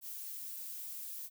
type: noise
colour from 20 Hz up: violet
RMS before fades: -44 dBFS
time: 0.01-1.3 s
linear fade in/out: 50 ms
effects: none